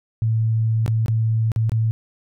sine tone with dropouts, 111.8 Hz, A2, 28 cents sharp, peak -16 dBFS, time 0.22-1.91 s, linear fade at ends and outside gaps 0 ms, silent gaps 0.862-0.879 / 1.06-1.082 / 1.518-1.561 / 1.695-1.719 s, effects none

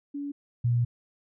sine tone pair in turn, 285.1 / 119.87 Hz, C#4 / A#2, +49 / +49 cents, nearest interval octave + minor third, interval 1500 cents, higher first, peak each -31 / -21 dBFS, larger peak second, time 0.14-0.32 / 0.64-0.85 s, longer second, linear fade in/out 10 ms, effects none

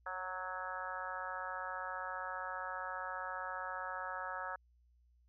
harmonic tone with a mistuned harmonic, 185 Hz, F#3, in tune, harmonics 3 / 4 / 5 / 6 / 7 / 8 / 9, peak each -49 / -48 / -46 / -51 / -44 / -49 / -46 dBFS, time 0.06-4.56 s, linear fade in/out 5 ms, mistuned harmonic 3, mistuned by -16 cents, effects added 60 Hz sine -66 dBFS peak until 5.28 s

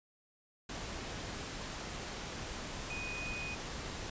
sine tone in noise, 2489 Hz, D#7, in tune, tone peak -40 dBFS, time 2.9-3.55 s, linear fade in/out 5 ms, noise pink, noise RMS -42 dBFS, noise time 0.69-4.1 s, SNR -1 dB, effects resampled to 16000 Hz

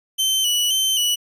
sawtooth tone with vibrato, 3020 Hz, F#7, 35 cents sharp, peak -14 dBFS, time 0.18-1.16 s, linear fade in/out 20 ms, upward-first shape square, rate 1.9 Hz, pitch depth 42 cents each way, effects resampled to 32000 Hz

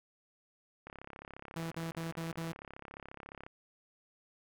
click train, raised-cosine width 0.5 ms, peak -31 dBFS, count 90, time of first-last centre 0.87-3.465 s, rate 34.3 Hz
sawtooth tone bursts, 164.81 Hz, E3, in tune, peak -33 dBFS, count 5, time 1.56-2.522 s, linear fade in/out 5 ms, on 150 ms, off 53 ms
effects none

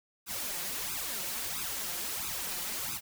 white noise with flanger, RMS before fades -36 dBFS, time 0.26-3.01 s, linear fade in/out 50 ms, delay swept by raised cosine 0.79 to 5.79 ms, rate 1.5 Hz, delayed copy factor +1, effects none

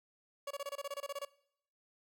30% pulse tone bursts, 564 Hz, C#5, 30 cents sharp, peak -35 dBFS, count 13, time 0.47-1.251 s, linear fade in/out 5 ms, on 37 ms, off 25 ms, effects noise-tail reverb RT60 0.7 s tail -21 dB re dry

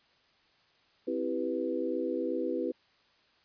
sine chord, C major seventh, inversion none, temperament equal, 261.6 / 329.6 / 392 / 493.9 Hz, C4 / E4 / G4 / B4, 0 / 0 / 0 / 0 cents, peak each -36 / -34 / -36 / -34 dBFS, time 1.07-2.72 s, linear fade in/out 10 ms, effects white hiss -66 dBFS RMS until 3.44 s + resampled to 11025 Hz

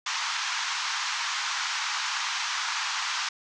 pink band-pass noise, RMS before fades -30 dBFS, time 0.06-3.29 s, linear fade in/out 5 ms, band 900 to 6700 Hz, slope 48 dB/octave, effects none

